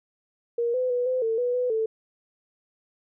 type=tone with pitch steps; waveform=sine; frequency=471.3 / 507 / 490.8 / 511 / 450.4 / 490.3 / 497.6 / 442.9 Hz; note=A#4 / B4 / B4 / C5 / A4 / B4 / B4 / A4; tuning=+19 / +45 / -11 / -41 / +40 / -13 / +13 / +11 cents; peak=-22 dBFS; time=0.58-1.86 s; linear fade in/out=5 ms; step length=160 ms; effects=none